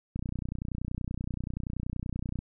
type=click train; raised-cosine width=5 ms; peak=-21 dBFS; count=69; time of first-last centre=0.16-2.39 s; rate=30.5 Hz; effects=none